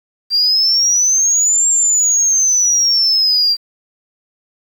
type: exponential two-way sweep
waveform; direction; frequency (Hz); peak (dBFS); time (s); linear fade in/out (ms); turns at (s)
sine; up then down; 4699 to 7459 to 4699; -9; 0.3-3.57; 50; 1.68
effects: tanh soft clip ceiling -6 dBFS + 7-bit